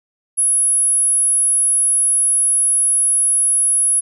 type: tone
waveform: sine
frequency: 10700 Hz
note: E9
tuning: 25 cents sharp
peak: -12 dBFS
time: 0.37-4.01 s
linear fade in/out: 20 ms
effects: none